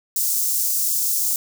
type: high-pass noise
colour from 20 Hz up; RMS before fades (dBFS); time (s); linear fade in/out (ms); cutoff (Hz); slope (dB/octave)
white; -21; 0.16-1.36; 2; 5800; 24
effects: none

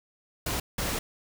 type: noise bursts at uneven times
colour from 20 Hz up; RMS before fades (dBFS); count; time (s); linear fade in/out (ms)
pink; -30; 2; 0.46-0.6 / 0.78-0.99; 5
effects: none

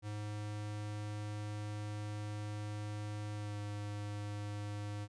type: tone with pitch glide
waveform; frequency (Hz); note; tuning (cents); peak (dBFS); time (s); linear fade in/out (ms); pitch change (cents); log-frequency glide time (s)
square; 104.9 to 103.46; G#2 to G#2; +18 to -6; -40; 0.02-5.08; 50; -24; 3.34-3.57
effects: resampled to 22050 Hz

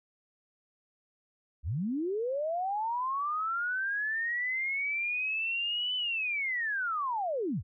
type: linear two-way sweep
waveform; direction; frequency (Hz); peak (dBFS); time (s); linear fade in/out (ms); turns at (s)
sine; up then down; 56.6 to 3023 to 56.6; -29; 1.63-7.63; 50; 5.96
effects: none

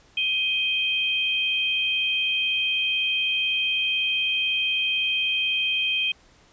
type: tone pair together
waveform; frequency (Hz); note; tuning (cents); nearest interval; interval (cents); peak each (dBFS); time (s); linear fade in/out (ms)
sine; 2510 / 3168; D#7 / G7; +15 / +18; major third; 403; -24; 0.17-6.12; 5
effects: pink hiss -56 dBFS RMS until 6.52 s + resampled to 16000 Hz

